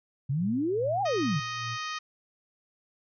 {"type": "exponential two-way sweep", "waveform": "sine", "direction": "up then down", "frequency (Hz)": [127.8, 830.6, 127.8], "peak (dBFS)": -25, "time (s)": [0.29, 1.4], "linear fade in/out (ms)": 10, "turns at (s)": 1.02}
{"type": "tone with tremolo", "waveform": "sine", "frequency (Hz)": 116.54, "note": "A#2", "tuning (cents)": 0, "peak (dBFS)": -35, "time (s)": [0.37, 1.78], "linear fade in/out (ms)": 50, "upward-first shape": "sine", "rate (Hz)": 2.4, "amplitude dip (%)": 70}
{"type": "harmonic tone", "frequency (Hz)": 623, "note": "D#5", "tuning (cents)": 2, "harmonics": [2, 3, 4, 5, 6, 7, 8, 9, 10], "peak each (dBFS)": [-35, -39, -41, -43, -45, -46, -47, -48, -49], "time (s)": [1.05, 1.99], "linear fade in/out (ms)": 10}
{"effects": []}